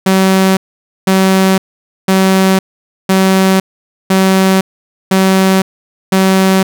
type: tone bursts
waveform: sawtooth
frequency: 190.3 Hz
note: F#3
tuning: 49 cents sharp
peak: -3 dBFS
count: 7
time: 0.06-6.63 s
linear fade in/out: 5 ms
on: 510 ms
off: 500 ms
effects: none